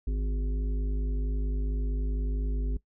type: harmonic tone with a mistuned harmonic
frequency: 50.9 Hz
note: G#1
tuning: 34 cents flat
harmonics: 1 / 3 / 5 / 7 / 8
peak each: -26 / -43 / -41 / -50 / -47 dBFS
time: 0.07-2.77 s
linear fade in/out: 5 ms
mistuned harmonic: 1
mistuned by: +45 cents
effects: noise-tail reverb RT60 0.1 s tail -19 dB re dry